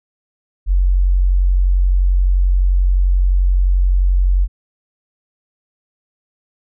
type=tone; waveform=sine; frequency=45.75 Hz; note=F#1; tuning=19 cents flat; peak=-10 dBFS; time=0.66-4.48 s; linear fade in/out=50 ms; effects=none